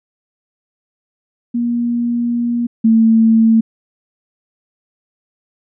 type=tone pair in turn; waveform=sine; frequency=237.8 / 224.5 Hz; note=A#3 / A3; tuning=+35 / +35 cents; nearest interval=minor second; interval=100 cents; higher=first; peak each=-14 / -7 dBFS; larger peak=second; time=1.54-2.67 / 2.84-3.61 s; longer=first; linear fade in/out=10 ms; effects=none